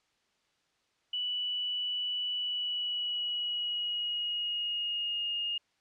sine tone with pitch glide, 2960 to 2844 Hz, F#7 to F7, 0 to +31 cents, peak -30 dBFS, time 1.13-5.58 s, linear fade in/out 5 ms, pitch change -69 cents, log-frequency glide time 2.34-5.33 s, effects white hiss -73 dBFS RMS until 5.8 s + low-pass 5000 Hz 12 dB/octave

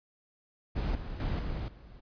brown noise with level steps, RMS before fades -31 / -39 / -31 / -35 / -51 dBFS, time 0.75-2.01 s, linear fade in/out 20 ms, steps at 0.95 / 1.2 / 1.39 / 1.68 s, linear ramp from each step 2 ms, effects resampled to 11025 Hz

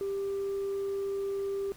sine tone, 394.7 Hz, G4, 12 cents sharp, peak -28 dBFS, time 0.01-1.72 s, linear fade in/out 0 ms, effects tanh soft clip ceiling -28 dBFS + pink hiss -54 dBFS RMS until 1.76 s

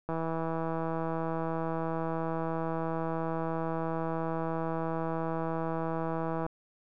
click train, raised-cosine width 1 ms, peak -20 dBFS, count 1040, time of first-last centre 0.09-6.464 s, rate 163 Hz, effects none

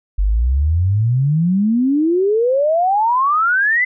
sine exponential sweep, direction up, 46.21 to 2054 Hz, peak -12 dBFS, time 0.18-3.85 s, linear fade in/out 10 ms, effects none

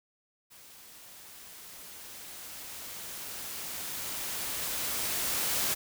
white noise with level ramp, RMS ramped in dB -53 to -29 dBFS, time 0.5-5.75 s, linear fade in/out 20 ms, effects none

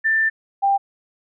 sine tone pair in turn, 1779 / 792.5 Hz, A6 / G5, +19 / +19 cents, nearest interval octave + major second, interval 1400 cents, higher first, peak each -15 / -14 dBFS, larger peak second, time 0.04-0.3 / 0.62-0.78 s, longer first, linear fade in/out 20 ms, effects none

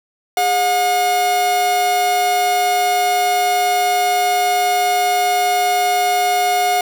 45% pulse tone pair together, 408.4 / 721 Hz, G#4 / F#5, -29 / -45 cents, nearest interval minor seventh, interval 984 cents, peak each -25 / -14 dBFS, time 0.37-6.81 s, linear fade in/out 2 ms, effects none

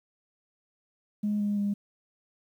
sine tone with pitch steps, 208.4 / 205.6 / 202.9 Hz, G#3 / G#3 / G#3, +6 / -17 / -40 cents, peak -24 dBFS, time 1.23-1.74 s, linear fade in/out 10 ms, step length 170 ms, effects tanh soft clip ceiling -21 dBFS + 10-bit

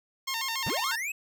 10% pulse tone with vibrato, 987.8 Hz, B5, in tune, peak -21 dBFS, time 0.27-0.96 s, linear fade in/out 10 ms, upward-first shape square, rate 7 Hz, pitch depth 140 cents each way
square linear sweep, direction up, 61.74 to 2637 Hz, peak -31 dBFS, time 0.66-1.12 s, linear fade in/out 5 ms
effects none

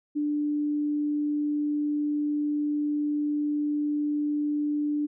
sine tone, 295.5 Hz, D4, 11 cents sharp, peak -24 dBFS, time 0.15-5.07 s, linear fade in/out 20 ms, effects none

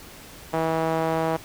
sawtooth tone with band-pass filter, 161.8 Hz, E3, 32 cents flat, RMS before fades -24 dBFS, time 0.53-1.37 s, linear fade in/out 10 ms, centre 720 Hz, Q 1.4, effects pink hiss -44 dBFS RMS until 1.44 s

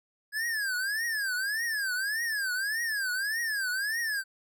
square tone with vibrato, 1661.2 Hz, G#6, in tune, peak -29 dBFS, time 0.32-4.24 s, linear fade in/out 50 ms, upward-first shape triangle, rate 1.7 Hz, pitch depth 240 cents each way, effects none

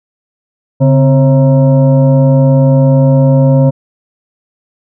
sine tone with frequency modulation, 139.9 Hz, C#3, 16 cents sharp, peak -4 dBFS, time 0.8-3.71 s, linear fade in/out 20 ms, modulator 399 Hz, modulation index 0.87, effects none

